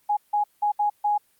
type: tone bursts at uneven times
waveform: sine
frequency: 830.6 Hz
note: G#5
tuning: in tune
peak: -19 dBFS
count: 5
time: 0.09-0.17 / 0.33-0.44 / 0.62-0.72 / 0.79-0.9 / 1.04-1.18 s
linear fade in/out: 10 ms
effects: white hiss -64 dBFS RMS until 1.39 s + Opus 32 kbps